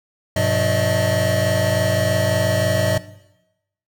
square tone cluster, 99.5 / 122.9 / 178.8 / 589 / 635 Hz, G2 / B2 / F3 / D5 / D#5, +26 / -8 / +41 / +5 / +35 cents, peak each -22 / -26 / -26 / -25 / -22 dBFS, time 0.36-2.98 s, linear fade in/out 5 ms, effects noise-tail reverb RT60 0.9 s tail -17 dB re dry

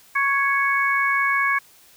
harmonic tone, 554.4 Hz, C#5, in tune, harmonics 2 / 3 / 4, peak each -22 / -22 / -22 dBFS, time 0.15-1.59 s, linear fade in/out 10 ms, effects white hiss -52 dBFS RMS until 1.96 s

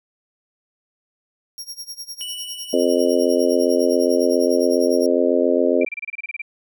sawtooth tone with tremolo, 5588 Hz, F8, in tune, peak -26 dBFS, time 1.58-5.06 s, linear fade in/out 0 ms, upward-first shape sine, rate 9.9 Hz, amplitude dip 90%
square tone with exponential decay, 2960 Hz, F#7, in tune, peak -28 dBFS, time 2.21-5.07 s, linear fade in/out 0 ms, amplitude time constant 620 ms
harmonic tone, 87.31 Hz, F2, in tune, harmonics 3 / 4 / 5 / 6 / 7, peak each -21 / -21 / -21 / -21 / -21 dBFS, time 2.73-5.85 s, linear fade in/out 5 ms
sine tone bursts, 2354 Hz, D7, 3 cents sharp, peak -25 dBFS, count 12, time 5.81-6.419 s, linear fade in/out 5 ms, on 26 ms, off 27 ms
effects none

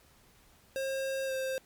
square tone with pitch glide, 536 to 527.1 Hz, C5 to C5, +42 to +13 cents, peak -32 dBFS, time 0.76-1.58 s, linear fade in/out 0 ms, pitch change -29 cents, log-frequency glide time 1.26-1.32 s, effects pink hiss -62 dBFS RMS until 1.65 s + MP3 96 kbps

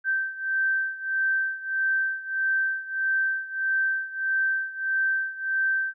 sine beating tone pair, 1557 / 1558.6 Hz, G6 / G6, -12 / -10 cents, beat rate 1.6 Hz, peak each -25 / -28 dBFS, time 0.04-5.94 s, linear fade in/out 50 ms, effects none

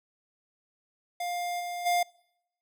square tone with level steps, 704 Hz, F5, 14 cents sharp, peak -31 / -34 / -24 dBFS, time 1.2-2.03 s, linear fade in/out 5 ms, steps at 1.59 / 1.85 s, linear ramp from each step 20 ms, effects noise-tail reverb RT60 0.8 s tail -26 dB re dry

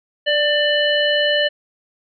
harmonic tone with a mistuned harmonic, 595 Hz, D5, 22 cents sharp, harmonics 1 / 3 / 5 / 7, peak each -18 / -20 / -19 / -30 dBFS, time 0.26-1.49 s, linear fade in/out 20 ms, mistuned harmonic 1, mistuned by -19 cents, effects none

